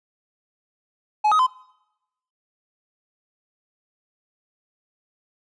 triangle tone with pitch steps, 848 / 1260 / 1024 Hz, G#5 / D#6 / C6, +36 / +21 / -38 cents, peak -13 dBFS, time 1.24-1.468 s, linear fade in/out 10 ms, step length 76 ms, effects noise-tail reverb RT60 0.9 s tail -24 dB re dry + resampled to 22050 Hz

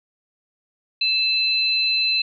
sine tone pair together, 2637 / 4057 Hz, E7 / B7, 0 / +46 cents, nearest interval perfect fifth, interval 746 cents, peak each -22 / -19 dBFS, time 1.01-2.22 s, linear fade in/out 5 ms, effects none

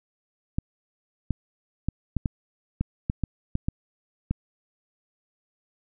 clicks, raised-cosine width 5 ms, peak -12 dBFS, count 11, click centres 0.585 / 1.307 / 1.886 / 2.167 / 2.258 / 2.81 / 3.099 / 3.237 / 3.554 / 3.685 / 4.31 s, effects none

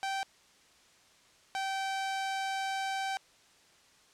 sawtooth tone pair in turn, 778 / 774.5 Hz, G5 / G5, -13 / -21 cents, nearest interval unison, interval 8 cents, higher first, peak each -28 dBFS, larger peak neither, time 0.03-0.23 / 1.55-3.17 s, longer second, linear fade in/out 0 ms, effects white hiss -62 dBFS RMS until 4.13 s + low-pass 7000 Hz 12 dB/octave

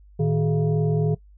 sine tone with frequency modulation, 155.6 Hz, D#3, in tune, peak -18 dBFS, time 0.19-1.15 s, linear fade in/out 10 ms, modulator 268 Hz, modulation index 0.98, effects noise-tail reverb RT60 0.1 s tail -20 dB re dry + added 50 Hz sine -47 dBFS peak until 1.37 s

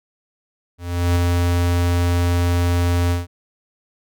square tone with ADSR envelope, 87.31 Hz, F2, in tune, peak -14 dBFS, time 0.78-3.27 s, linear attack 380 ms, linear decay 6 ms, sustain -2 dB, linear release 160 ms, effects none

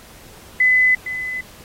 sine tone with echo, 2013 Hz, B6, 33 cents sharp, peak -11 dBFS, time 0.6-0.95 s, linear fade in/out 5 ms, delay 460 ms, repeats 1, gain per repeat -12 dB, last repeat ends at 1.41 s, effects pink hiss -44 dBFS RMS until 1.64 s + AAC 48 kbps

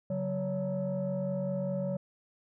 sine tone cluster, 141.4 / 186.6 / 564 Hz, C#3 / F#3 / C#5, +35 / +15 / +30 cents, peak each -35 / -32 / -32 dBFS, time 0.1-1.97 s, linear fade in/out 5 ms, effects tanh soft clip ceiling -25 dBFS

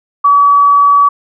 sine tone, 1141 Hz, C#6, 50 cents sharp, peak -4 dBFS, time 0.24-1.09 s, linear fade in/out 10 ms, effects none

